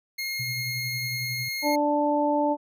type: tone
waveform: 25% pulse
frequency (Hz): 2145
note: C7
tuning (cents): +42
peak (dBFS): -25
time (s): 0.18-1.76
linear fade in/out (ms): 10
type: tone with tremolo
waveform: sine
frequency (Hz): 125.3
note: B2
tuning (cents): +25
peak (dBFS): -31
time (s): 0.39-1.49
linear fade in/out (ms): 10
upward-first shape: sine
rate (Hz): 11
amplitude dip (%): 55
type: harmonic tone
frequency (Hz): 293.7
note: D4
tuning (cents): 0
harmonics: 1 / 2 / 3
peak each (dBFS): -25 / -25 / -25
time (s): 1.62-2.57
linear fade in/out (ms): 50
effects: none